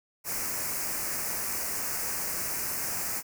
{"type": "band-stop noise", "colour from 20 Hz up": "white", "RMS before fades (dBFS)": -32, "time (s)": [0.24, 3.23], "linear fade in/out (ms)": 50, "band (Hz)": [2500, 4900], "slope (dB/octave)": 48, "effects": []}